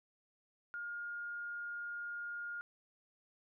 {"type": "tone", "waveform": "sine", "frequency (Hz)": 1419, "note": "F6", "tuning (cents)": 27, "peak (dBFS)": -40, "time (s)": [0.74, 2.61], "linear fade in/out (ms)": 0, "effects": []}